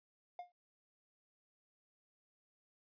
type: tone with exponential decay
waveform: triangle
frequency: 710 Hz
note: F5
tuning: 28 cents sharp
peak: -38 dBFS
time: 0.39-0.52 s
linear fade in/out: 2 ms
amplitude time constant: 28 ms
effects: resampled to 11025 Hz